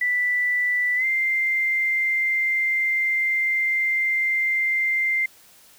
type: tone with pitch glide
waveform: sine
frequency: 1975.5 to 2092 Hz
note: B6 to C7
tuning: 0 to -1 cents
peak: -19 dBFS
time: 0.01-5.26 s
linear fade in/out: 5 ms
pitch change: +99 cents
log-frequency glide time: 0.96-1.05 s
effects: white hiss -52 dBFS RMS until 5.78 s